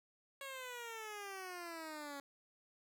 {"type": "exponential sweep", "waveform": "10% pulse", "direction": "down", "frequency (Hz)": [555, 277.6], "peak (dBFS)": -37, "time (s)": [0.41, 2.2], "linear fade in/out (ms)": 2, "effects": []}